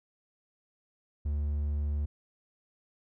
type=tone; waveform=triangle; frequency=73.3 Hz; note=D2; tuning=3 cents flat; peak=-26 dBFS; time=1.25-2.06 s; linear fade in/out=10 ms; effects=none